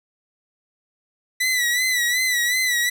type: tone with vibrato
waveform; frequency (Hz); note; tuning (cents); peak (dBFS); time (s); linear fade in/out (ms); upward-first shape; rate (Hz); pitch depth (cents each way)
sawtooth; 1975.5; B6; 0; -15; 1.4-2.9; 10; sine; 2.7; 66
effects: none